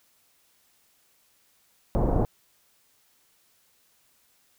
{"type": "low-pass noise", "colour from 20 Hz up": "pink", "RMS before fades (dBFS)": -23, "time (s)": [1.95, 2.25], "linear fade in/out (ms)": 0, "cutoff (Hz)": 800, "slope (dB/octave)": 24, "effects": ["white hiss -65 dBFS RMS until 4.58 s"]}